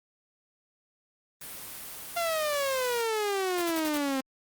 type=noise; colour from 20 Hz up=white; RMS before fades=-41 dBFS; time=1.41-3.02 s; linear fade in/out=5 ms
type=exponential sweep; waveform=sawtooth; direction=down; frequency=697 to 261.6 Hz; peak=-23 dBFS; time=2.16-4.21 s; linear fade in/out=10 ms
type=noise bursts; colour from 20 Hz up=white; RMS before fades=-37 dBFS; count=5; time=3.58-3.975 s; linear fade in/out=2 ms; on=39 ms; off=50 ms
effects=Opus 32 kbps